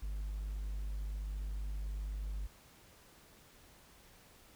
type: tone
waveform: triangle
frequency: 50.6 Hz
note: G#1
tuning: 44 cents flat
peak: -34 dBFS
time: 0.02-2.47 s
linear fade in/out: 10 ms
effects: tanh soft clip ceiling -30 dBFS + pink hiss -61 dBFS RMS until 4.55 s